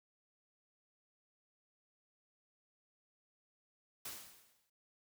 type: noise with exponential decay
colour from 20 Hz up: white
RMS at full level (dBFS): -43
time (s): 4.05-4.7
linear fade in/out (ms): 5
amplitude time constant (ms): 140
effects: noise-tail reverb RT60 0.1 s tail -24 dB re dry